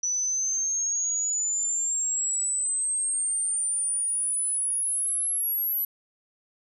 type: exponential sweep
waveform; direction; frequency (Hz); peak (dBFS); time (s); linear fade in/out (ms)
sine; up; 5920 to 11840; -24; 0.03-5.85; 5
effects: none

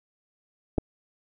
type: clicks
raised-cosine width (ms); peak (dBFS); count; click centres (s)
2; -19 / -10; 2; 0.78 / 0.783
effects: none

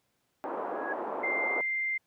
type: band-pass noise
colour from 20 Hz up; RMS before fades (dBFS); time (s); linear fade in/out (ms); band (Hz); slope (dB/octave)
white; -35; 0.44-1.61; 0; 300 to 970; 24
type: tone with exponential growth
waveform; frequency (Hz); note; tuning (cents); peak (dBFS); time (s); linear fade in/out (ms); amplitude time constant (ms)
sine; 1662; G#6; +1; -30; 0.6-0.93; 5; 71
type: tone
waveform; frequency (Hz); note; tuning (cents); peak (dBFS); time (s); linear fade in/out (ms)
sine; 2093; C7; 0; -28; 1.23-1.98; 10
effects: pink hiss -75 dBFS RMS until 2.06 s + high-pass 100 Hz 12 dB/octave

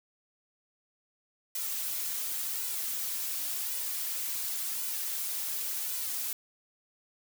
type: noise with flanger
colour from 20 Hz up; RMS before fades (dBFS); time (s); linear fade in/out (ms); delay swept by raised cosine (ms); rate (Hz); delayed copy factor
blue; -34; 1.55-6.33; 2; 2 to 5.1; 0.91; +0.8
effects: none

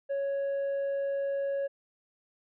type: tone with tanh clipping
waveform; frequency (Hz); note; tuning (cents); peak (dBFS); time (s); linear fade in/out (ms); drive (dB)
sine; 555; C#5; +2; -29; 0.09-1.68; 20; 3
effects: none

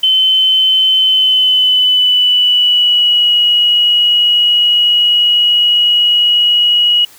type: tone with pitch glide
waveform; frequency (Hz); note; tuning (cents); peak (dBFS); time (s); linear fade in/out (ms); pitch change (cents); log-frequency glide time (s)
sine; 3062 to 2907; G7 to F#7; -41 to -31; -7; 0.03-7.05; 5; -90; 1.01-3.34
effects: white hiss -41 dBFS RMS until 7.18 s

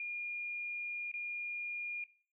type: tone with dropouts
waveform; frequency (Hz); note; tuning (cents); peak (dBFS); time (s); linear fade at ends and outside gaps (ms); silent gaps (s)
sine; 2420; D#7; -49; -37; 0-2.04; 2; 1.116-1.139
effects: noise-tail reverb RT60 0.4 s tail -17 dB re dry

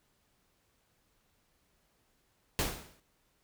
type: noise with exponential decay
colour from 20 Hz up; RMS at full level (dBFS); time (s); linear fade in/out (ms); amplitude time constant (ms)
pink; -28; 2.59-3; 0; 88
effects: pink hiss -73 dBFS RMS until 3.43 s

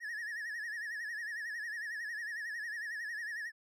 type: tone with vibrato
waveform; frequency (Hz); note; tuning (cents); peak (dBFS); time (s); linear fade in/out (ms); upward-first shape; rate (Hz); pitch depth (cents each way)
triangle; 1789; A6; +28; -36; 0-3.52; 50; sine; 11; 110
effects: none

